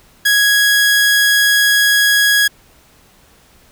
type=tone; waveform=sawtooth; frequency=1661.2 Hz; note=G#6; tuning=in tune; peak=-6 dBFS; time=0.25-2.48 s; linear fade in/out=10 ms; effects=pink hiss -49 dBFS RMS until 3.71 s